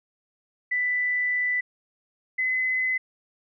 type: tone pair in turn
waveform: sine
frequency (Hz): 1986 / 2029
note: B6 / B6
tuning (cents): +9 / +46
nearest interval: unison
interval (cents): 37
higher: second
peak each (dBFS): -22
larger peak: neither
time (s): 0.71-1.61 / 2.38-2.98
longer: first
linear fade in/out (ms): 10
effects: none